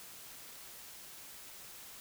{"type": "silence", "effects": ["white hiss -51 dBFS RMS until 2 s"]}